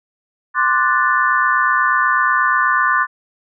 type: chord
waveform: sine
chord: D dominant seventh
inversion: third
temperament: equal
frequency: 1046.5 / 1174.7 / 1480 / 1760 Hz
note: C6 / D6 / F#6 / A6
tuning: 0 / 0 / 0 / 0 cents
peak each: -18 dBFS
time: 0.54-3.07 s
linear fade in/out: 50 ms
effects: none